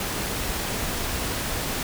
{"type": "noise", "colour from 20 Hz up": "pink", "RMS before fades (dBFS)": -28, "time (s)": [0, 1.83], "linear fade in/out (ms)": 2, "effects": []}